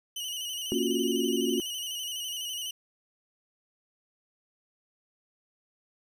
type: tone with vibrato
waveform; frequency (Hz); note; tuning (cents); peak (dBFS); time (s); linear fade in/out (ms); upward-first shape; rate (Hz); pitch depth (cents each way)
sawtooth; 2960; F#7; 0; -30; 0.16-2.71; 5; square; 12; 47
type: chord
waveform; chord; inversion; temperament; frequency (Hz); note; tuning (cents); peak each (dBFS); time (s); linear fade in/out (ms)
sine; Gb major seventh; first; equal; 233.1 / 277.2 / 349.2 / 370; Bb3 / Db4 / F4 / Gb4; 0 / 0 / 0 / 0; -31; 0.72-1.6; 0
effects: none

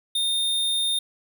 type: tone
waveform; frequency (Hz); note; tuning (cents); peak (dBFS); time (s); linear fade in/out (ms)
square; 3645; A#7; -40; -22; 0.15-0.99; 5
effects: none

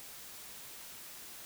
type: silence
effects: white hiss -49 dBFS RMS until 1.45 s

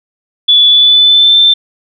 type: tone with pitch glide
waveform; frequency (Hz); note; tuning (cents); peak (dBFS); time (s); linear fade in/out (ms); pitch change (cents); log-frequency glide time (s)
sine; 3444 to 3555; A7 to A7; -38 to +17; -3; 0.48-1.54; 10; +55; 0.65-1.38
effects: none

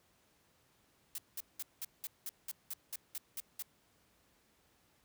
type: noise bursts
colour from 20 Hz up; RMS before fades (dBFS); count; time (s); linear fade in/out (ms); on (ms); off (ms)
blue; -41; 12; 1.15-3.624; 2; 32; 190
effects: pink hiss -71 dBFS RMS until 5.04 s + high-pass 60 Hz 12 dB/octave

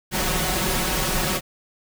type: noise with comb filter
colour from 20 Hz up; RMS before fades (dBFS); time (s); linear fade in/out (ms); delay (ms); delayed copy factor
pink; -23; 0.11-1.41; 50; 5.4; +0.85
effects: none

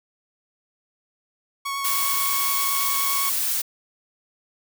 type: tone with vibrato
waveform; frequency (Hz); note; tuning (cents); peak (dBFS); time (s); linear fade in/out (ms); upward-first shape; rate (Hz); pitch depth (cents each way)
sawtooth; 1108.7; C#6; 0; -22; 1.65-3.3; 10; sine; 9.6; 11
type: noise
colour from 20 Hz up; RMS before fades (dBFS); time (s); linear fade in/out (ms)
blue; -24; 1.84-3.62; 10
effects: none

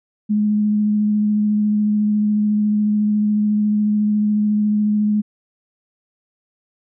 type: tone with vibrato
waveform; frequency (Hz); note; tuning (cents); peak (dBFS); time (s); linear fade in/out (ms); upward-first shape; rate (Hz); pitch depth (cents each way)
sine; 210.1; G#3; +20; -14; 0.29-5.22; 20; sine; 14; 12
effects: none

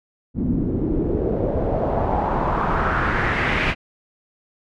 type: noise with low-pass filter sweep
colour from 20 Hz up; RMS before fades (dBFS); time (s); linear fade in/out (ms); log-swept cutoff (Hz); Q
pink; -21; 0.34-3.75; 50; 230 to 2500; 2.9
effects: none

